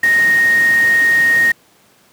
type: tone in noise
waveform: sine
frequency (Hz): 1861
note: A#6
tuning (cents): -3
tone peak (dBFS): -9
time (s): 0.03-1.52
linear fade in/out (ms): 5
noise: pink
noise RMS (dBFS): -27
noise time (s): 0.03-1.52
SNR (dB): +15
effects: pink hiss -51 dBFS RMS until 2.12 s + high-pass 150 Hz 12 dB/octave